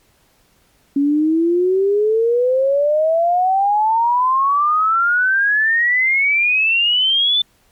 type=exponential sweep; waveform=sine; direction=up; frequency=277.2 to 3550 Hz; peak=-12 dBFS; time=0.96-7.42 s; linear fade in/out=5 ms; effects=pink hiss -57 dBFS RMS until 7.71 s + MP3 96 kbps